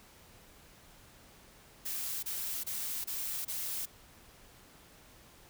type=noise bursts; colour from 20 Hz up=blue; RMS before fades=-37 dBFS; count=5; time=1.85-3.858 s; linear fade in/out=10 ms; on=380 ms; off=27 ms; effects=pink hiss -58 dBFS RMS until 5.49 s